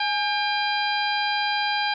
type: harmonic tone with a mistuned harmonic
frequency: 800 Hz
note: G5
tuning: 35 cents sharp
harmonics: 1 / 2 / 3 / 4 / 5 / 6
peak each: -25 / -28 / -30 / -31 / -32 / -33 dBFS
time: 0-1.94 s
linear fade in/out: 5 ms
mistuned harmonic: 1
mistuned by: +74 cents
effects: none